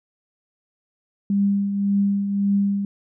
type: tone with tremolo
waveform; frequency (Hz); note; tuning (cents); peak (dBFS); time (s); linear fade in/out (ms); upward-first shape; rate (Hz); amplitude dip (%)
sine; 200; G3; +35; -15; 1.3-2.85; 2; triangle; 1.8; 55
effects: none